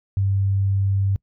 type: tone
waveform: sine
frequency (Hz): 98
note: G2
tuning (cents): 0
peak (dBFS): -17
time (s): 0.17-1.16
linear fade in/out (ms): 0
effects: noise-tail reverb RT60 0.1 s tail -25 dB re dry